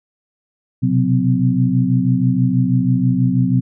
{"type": "tone cluster", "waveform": "sine", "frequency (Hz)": [123.6, 129.8, 183.5, 256.5], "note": ["B2", "C3", "F#3", "C4"], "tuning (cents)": [2, -13, -14, -34], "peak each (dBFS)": -18, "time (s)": [0.82, 3.61], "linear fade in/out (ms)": 20, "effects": []}